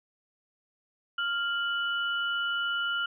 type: tone pair together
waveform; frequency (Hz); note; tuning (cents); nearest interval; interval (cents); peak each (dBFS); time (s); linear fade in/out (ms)
sine; 1396.9 / 2960; F6 / F#7; 0 / 0; octave + minor second; 1300; -28 / -33; 1.18-3.06; 5
effects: none